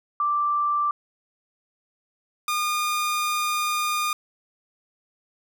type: tone pair in turn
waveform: sine / sawtooth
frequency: 1174.7 / 1216.3 Hz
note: D6 / D#6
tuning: 0 / -40 cents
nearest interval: minor second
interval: 60 cents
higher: second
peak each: -20 / -19 dBFS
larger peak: second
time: 0.2-0.91 / 2.48-4.13 s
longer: second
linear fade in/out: 2 ms
effects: none